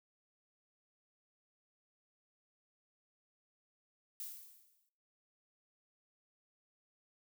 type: noise with exponential decay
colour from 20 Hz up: violet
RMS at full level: -42 dBFS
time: 4.2-4.89 s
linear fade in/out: 1 ms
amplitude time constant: 150 ms
effects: noise-tail reverb RT60 0.6 s tail -19 dB re dry